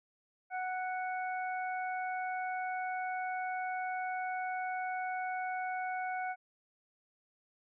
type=harmonic tone; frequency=740 Hz; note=F#5; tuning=in tune; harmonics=1 / 2 / 3; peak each=-35 / -41 / -45 dBFS; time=0.5-6.36 s; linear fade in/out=50 ms; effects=none